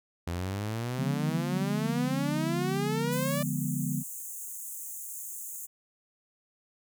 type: exponential sweep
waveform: sawtooth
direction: up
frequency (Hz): 83.3 to 594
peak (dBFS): -27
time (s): 0.27-3.43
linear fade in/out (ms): 5
type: chord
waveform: sine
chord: D diminished seventh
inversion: none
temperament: equal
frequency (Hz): 146.83 / 174.61 / 207.7 / 246.9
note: D3 / F3 / Ab3 / Cb4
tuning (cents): 0 / 0 / 0 / 0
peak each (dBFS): -32 / -34 / -37 / -34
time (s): 0.96-4.04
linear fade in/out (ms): 50
type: high-pass noise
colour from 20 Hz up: pink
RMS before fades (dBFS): -40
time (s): 3.11-5.67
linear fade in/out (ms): 20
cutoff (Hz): 6500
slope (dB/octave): 96
effects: none

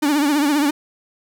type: tone with vibrato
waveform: 45% pulse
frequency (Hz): 291.7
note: D4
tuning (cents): -12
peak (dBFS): -15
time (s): 0.02-0.71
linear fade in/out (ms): 10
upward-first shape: triangle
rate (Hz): 15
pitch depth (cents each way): 110
effects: none

